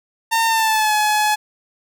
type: tone with pitch glide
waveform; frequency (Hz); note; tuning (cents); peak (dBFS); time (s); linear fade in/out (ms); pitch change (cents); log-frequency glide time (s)
sawtooth; 909 to 848.1; A#5 to G#5; -44 to +36; -11; 0.31-1.36; 20; -120; 0.47-0.94
effects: none